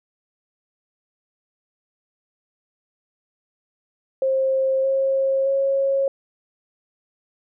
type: tone with pitch steps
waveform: sine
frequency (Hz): 531 / 538.4 / 545.9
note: C5 / C5 / C#5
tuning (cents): +25 / +49 / -27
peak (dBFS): -17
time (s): 4.22-6.08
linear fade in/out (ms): 2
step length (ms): 620
effects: none